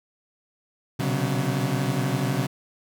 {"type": "tone cluster", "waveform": "30% pulse", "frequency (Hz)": [121.7, 129.5, 141.6, 186.5], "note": ["B2", "C3", "C#3", "F#3"], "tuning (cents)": [-25, -17, 37, 14], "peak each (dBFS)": [-29, -25, -24, -27], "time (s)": [0.99, 2.47], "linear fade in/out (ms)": 10, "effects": []}